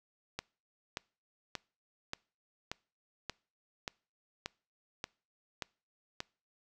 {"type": "click train", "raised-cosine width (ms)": 0.2, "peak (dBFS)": -19, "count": 11, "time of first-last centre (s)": [0.39, 6.204], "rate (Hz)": 1.72, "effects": ["noise-tail reverb RT60 0.4 s tail -25 dB re dry"]}